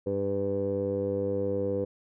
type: tone with low-pass filter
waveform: 15% pulse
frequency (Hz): 99.1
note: G2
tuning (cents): +19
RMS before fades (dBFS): -29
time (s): 0.06-1.85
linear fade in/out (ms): 10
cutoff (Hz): 490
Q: 8.4
effects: none